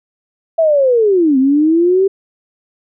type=linear two-way sweep; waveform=sine; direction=down then up; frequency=667 to 257.1 to 394.7 Hz; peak=-8 dBFS; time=0.58-2.08 s; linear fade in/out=10 ms; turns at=1.38 s; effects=none